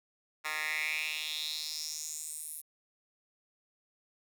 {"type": "tone with high-pass filter sweep", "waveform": "10% pulse", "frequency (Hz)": 154.1, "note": "D#3", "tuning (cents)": -16, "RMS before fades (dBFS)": -37, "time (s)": [0.44, 2.62], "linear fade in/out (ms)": 20, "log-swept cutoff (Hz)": [1500, 11000], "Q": 4.2, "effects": []}